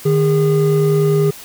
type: tone pair together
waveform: triangle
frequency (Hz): 152.4 / 407.2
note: D#3 / G#4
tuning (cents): -36 / -34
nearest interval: octave + perfect fourth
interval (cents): 1702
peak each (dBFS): -12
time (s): 0.05-1.31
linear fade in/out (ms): 10
effects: white hiss -36 dBFS RMS until 1.44 s